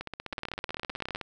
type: two click trains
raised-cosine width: 0.3 ms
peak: -20 / -18 dBFS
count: 20 / 17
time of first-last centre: 0.01-1.213 / 0.33-1.159 s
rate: 15.8 / 19.3 Hz
effects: none